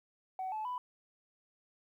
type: tone with pitch steps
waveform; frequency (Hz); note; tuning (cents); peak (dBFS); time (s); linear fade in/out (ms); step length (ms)
sine; 753 / 865 / 993.6; F#5 / A5 / B5; +30 / -30 / +10; -34; 0.39-0.78; 2; 130
effects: tanh soft clip ceiling -32 dBFS + 12-bit